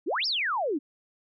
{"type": "exponential two-way sweep", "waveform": "sine", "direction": "up then down", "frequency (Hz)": [261.6, 5588, 261.6], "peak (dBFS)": -25, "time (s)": [0.06, 0.79], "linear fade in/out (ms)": 20, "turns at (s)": 0.26, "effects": []}